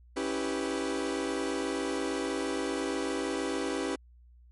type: chord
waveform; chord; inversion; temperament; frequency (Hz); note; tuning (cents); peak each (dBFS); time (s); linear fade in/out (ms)
40% pulse; C# half-diminished seventh; none; equal with one note detuned; 277.2 / 325.7 / 392 / 493.9; C#4 / E4 / G4 / B4; 0 / -21 / 0 / 0; -34 / -35 / -34 / -36; 0.16-3.96; 10
effects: added 60 Hz sine -53 dBFS peak until 4.51 s + MP3 48 kbps